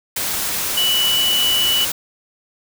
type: tone in noise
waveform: sine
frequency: 2960 Hz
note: F#7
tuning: in tune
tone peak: -15 dBFS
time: 0.77-1.85 s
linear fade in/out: 5 ms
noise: white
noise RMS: -22 dBFS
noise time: 0.16-1.92 s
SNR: +4 dB
effects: none